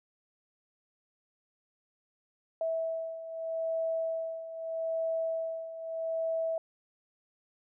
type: beating tone pair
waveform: sine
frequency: 652 / 652.8 Hz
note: E5 / E5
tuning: -19 / -17 cents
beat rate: 0.8 Hz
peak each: -37 / -32 dBFS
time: 2.61-6.58 s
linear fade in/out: 2 ms
effects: none